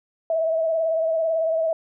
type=tone with vibrato; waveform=sine; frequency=648 Hz; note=E5; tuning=30 cents flat; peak=-19 dBFS; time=0.3-1.73 s; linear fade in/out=2 ms; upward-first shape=sine; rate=18 Hz; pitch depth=39 cents each way; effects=none